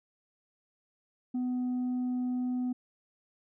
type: tone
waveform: sine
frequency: 250.1 Hz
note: B3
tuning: 22 cents sharp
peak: -26 dBFS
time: 1.34-2.73 s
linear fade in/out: 10 ms
effects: tanh soft clip ceiling -28 dBFS